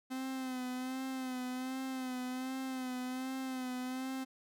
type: tone with vibrato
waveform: 45% pulse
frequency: 257.6 Hz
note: C4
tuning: 27 cents flat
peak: -37 dBFS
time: 0.1-4.25 s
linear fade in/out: 20 ms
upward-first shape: sine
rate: 1.3 Hz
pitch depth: 41 cents each way
effects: none